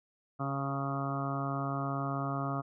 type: harmonic tone with a mistuned harmonic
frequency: 138.2 Hz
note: C#3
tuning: 5 cents flat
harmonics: 1 / 2 / 3 / 4 / 5 / 6 / 7 / 8 / 9 / 10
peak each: -35 / -38 / -46 / -46 / -39 / -48 / -48 / -42 / -39 / -49 dBFS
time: 0.39-2.62 s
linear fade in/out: 20 ms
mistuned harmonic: 3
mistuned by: -19 cents
effects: none